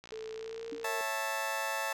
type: click train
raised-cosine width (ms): 0.2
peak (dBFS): -31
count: 49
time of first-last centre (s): 0.04-0.848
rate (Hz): 59.4
type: tone with pitch glide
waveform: sine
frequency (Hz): 440 to 457.9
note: A4 to A#4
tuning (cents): 0 to -31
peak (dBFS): -39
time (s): 0.12-1.01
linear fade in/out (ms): 0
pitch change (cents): +69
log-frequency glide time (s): 0.34-0.68
type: tone with exponential decay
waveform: sine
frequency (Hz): 290.6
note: D4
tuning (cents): -18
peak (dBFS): -36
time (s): 0.72-0.85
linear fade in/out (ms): 5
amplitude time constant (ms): 27
type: chord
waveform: 20% pulse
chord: A major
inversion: first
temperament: just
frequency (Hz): 550 / 660 / 880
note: C#5 / E5 / A5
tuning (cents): -14 / +2 / 0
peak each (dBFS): -34 / -34 / -30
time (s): 0.84-1.93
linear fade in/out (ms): 5
effects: none